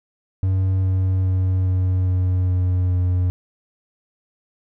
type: tone with pitch steps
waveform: triangle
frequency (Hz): 94.5 / 93.79 / 93.09 / 92.39 / 91.7 / 91.02 / 90.34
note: F#2 / F#2 / F#2 / F#2 / F#2 / F#2 / F#2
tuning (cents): +37 / +24 / +11 / -2 / -15 / -28 / -41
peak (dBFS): -14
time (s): 0.43-3.3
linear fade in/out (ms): 0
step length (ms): 410
effects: none